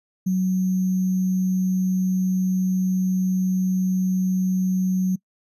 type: tone with sample-and-hold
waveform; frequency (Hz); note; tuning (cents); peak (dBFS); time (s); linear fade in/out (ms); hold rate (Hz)
sine; 185.8; F#3; +7; -18; 0.26-5.16; 10; 6300
effects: noise-tail reverb RT60 0.1 s tail -24 dB re dry + resampled to 32000 Hz